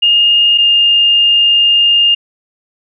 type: tone pair in turn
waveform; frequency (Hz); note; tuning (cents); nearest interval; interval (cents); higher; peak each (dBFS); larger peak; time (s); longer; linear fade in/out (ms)
sine; 2836 / 2821; F7 / F7; +26 / +17; unison; 9; first; -6; neither; 0.02-0.58 / 0.58-2.15; second; 10
effects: none